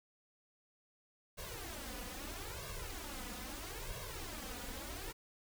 pink noise with flanger, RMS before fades -45 dBFS, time 1.37-5.13 s, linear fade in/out 20 ms, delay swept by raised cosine 1.8 to 4.1 ms, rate 0.77 Hz, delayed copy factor +0.95, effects none

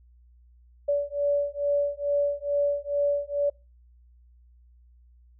sine beating tone pair, 573 / 575.3 Hz, D5 / D5, -43 / -36 cents, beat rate 2.3 Hz, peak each -26 dBFS, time 0.88-3.5 s, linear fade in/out 10 ms, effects noise-tail reverb RT60 0.3 s tail -26 dB re dry + added 60 Hz sine -53 dBFS peak until 5.39 s

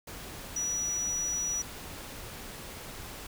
sine tone in noise, 5850 Hz, F#8, 21 cents flat, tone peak -29 dBFS, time 0.56-1.62 s, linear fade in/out 5 ms, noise pink, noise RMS -43 dBFS, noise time 0.07-3.27 s, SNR +11 dB, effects none

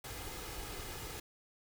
pink noise with comb filter, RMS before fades -44 dBFS, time 0.04-1.2 s, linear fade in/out 5 ms, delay 2.4 ms, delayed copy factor +0.5, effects none

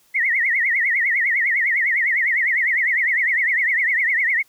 sine tone with vibrato, 2000 Hz, B6, 21 cents sharp, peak -16 dBFS, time 0.14-4.43 s, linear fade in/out 20 ms, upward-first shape triangle, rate 9.9 Hz, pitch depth 200 cents each way, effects white hiss -58 dBFS RMS until 4.48 s

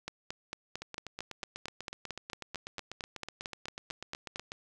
two click trains, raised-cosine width 0.2 ms, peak -20 / -23 dBFS, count 20 / 31, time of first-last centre 0.08-4.359 / 0.82-4.519 s, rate 4.44 / 8.11 Hz, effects none

